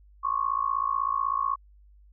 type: tone with amplitude modulation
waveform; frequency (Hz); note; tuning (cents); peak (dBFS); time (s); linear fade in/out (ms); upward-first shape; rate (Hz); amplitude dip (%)
sine; 1102; C#6; -11; -20; 0.23-1.56; 20; sine; 56.1; 95
effects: added 50 Hz sine -52 dBFS peak until 2.12 s